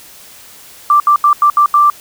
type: tone bursts at uneven times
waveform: sine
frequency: 1176 Hz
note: D6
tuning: 2 cents sharp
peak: -5 dBFS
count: 6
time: 0.9-1 / 1.07-1.16 / 1.24-1.33 / 1.42-1.5 / 1.57-1.66 / 1.74-1.9 s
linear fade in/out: 2 ms
effects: white hiss -38 dBFS RMS until 2 s